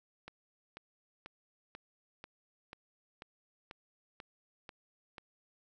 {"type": "click train", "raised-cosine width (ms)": 0.3, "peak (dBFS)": -30, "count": 11, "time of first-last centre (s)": [0.28, 5.182], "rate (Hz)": 2.04, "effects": []}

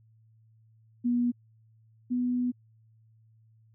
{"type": "tone pair in turn", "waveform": "sine", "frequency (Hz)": [242, 247.2], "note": ["B3", "B3"], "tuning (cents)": [-35, 2], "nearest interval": "unison", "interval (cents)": 37, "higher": "second", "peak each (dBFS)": [-23, -25], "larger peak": "first", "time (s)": [[1.04, 1.32], [2.1, 2.52]], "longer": "second", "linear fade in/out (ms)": 20, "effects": ["added 111 Hz sine -58 dBFS peak until 3.74 s"]}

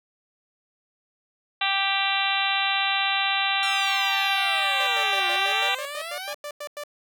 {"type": "harmonic tone", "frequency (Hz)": 392, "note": "G4", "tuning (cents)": 0, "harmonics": [2, 3, 4, 5, 6, 7, 8, 9, 10], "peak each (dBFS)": [-28, -31, -32, -32, -30, -28, -32, -31, -30], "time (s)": [1.61, 5.75], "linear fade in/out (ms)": 5}
{"type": "exponential two-way sweep", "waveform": "10% pulse", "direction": "down then up", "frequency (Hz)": [1396.9, 348.8, 830], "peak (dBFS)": -24, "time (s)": [3.63, 6.33], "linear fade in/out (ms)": 0, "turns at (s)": 5.3}
{"type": "tone bursts", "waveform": "sawtooth", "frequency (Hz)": 587.3, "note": "D5", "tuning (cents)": 0, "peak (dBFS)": -28, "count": 13, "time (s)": [4.8, 6.837], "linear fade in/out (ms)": 2, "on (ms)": 69, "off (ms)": 95}
{"effects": []}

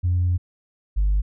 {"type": "tone pair in turn", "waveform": "sine", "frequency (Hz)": [89, 49.95], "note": ["F2", "G1"], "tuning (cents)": [33, 33], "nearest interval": "minor seventh", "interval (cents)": 1000, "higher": "first", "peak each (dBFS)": [-16, -15], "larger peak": "second", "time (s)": [[0.03, 0.38], [0.96, 1.22]], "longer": "first", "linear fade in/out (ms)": 20, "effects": ["tanh soft clip ceiling -14 dBFS"]}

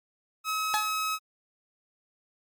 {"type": "tone", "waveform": "sawtooth", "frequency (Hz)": 1280, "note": "D#6", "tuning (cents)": 49, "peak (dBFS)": -24, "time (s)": [0.44, 1.19], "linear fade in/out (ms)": 50}
{"type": "tone with exponential decay", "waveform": "sawtooth", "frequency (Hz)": 850, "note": "G#5", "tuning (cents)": 40, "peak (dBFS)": -18, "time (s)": [0.74, 0.94], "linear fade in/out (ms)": 0, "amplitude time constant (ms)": 43}
{"effects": ["Opus 48 kbps"]}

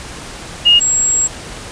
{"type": "tone pair in turn", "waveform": "sine", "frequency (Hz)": [2854, 7619], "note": ["F7", "A#8"], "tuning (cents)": [37, 37], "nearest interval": "octave + perfect fourth", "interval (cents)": 1700, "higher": "second", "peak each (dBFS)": [-5, -11], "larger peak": "first", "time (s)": [[0.65, 0.8], [0.8, 1.28]], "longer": "second", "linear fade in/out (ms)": 20, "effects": ["pink hiss -30 dBFS RMS until 1.71 s", "resampled to 22050 Hz"]}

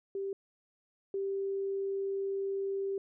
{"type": "tone pair in turn", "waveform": "sine", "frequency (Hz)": [392, 392], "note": ["G4", "G4"], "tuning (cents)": [0, 0], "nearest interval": "unison", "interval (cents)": 0, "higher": "neither", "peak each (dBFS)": [-33, -31], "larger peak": "second", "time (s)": [[0.15, 0.33], [1.14, 2.98]], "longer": "second", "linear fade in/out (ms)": 2, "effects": []}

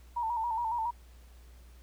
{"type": "tone with vibrato", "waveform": "sine", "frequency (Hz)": 922, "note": "A#5", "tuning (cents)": -19, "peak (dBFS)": -29, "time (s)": [0.16, 0.91], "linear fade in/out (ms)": 10, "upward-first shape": "square", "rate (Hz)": 7.2, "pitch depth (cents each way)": 61, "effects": ["added 60 Hz sine -51 dBFS peak until 1.82 s", "pink hiss -63 dBFS RMS until 1.82 s"]}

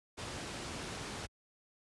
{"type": "low-pass noise", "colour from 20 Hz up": "pink", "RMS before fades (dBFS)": -42, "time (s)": [0.17, 1.27], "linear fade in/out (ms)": 20, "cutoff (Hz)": 8500, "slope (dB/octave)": 12, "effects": ["high-pass 60 Hz 12 dB/octave", "resampled to 24000 Hz"]}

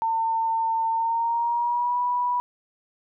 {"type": "tone with pitch glide", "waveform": "sine", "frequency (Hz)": [903, 979.1], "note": ["A5", "B5"], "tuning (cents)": [45, -15], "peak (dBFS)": -21, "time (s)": [0.02, 2.4], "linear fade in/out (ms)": 0, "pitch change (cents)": 140, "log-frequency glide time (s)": [0.91, 1.99], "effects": []}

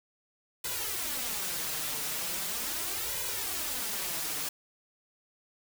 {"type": "noise with flanger", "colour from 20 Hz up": "white", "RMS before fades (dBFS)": -34, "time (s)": [0.64, 4.49], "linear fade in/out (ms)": 5, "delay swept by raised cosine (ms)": [2, 6.7], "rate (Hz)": 0.39, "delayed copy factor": 0.8, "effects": []}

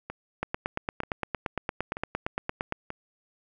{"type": "two click trains", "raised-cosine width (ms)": 0.5, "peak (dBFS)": [-13, -20], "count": [21, 4], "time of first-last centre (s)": [[0.43, 2.724], [0.1, 2.904]], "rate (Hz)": [8.72, 1.07], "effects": []}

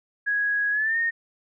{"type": "tone with pitch glide", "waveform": "sine", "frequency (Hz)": [1661.2, 1843.2], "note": ["G#6", "A#6"], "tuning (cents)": [0, -20], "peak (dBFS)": -21, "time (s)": [0.26, 1.11], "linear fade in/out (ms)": 20, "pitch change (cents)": 180, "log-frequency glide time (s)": [0.71, 0.98], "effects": []}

